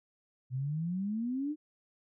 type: exponential sweep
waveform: sine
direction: up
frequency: 123.8 to 310.8 Hz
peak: -31 dBFS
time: 0.5-1.56 s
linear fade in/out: 50 ms
effects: none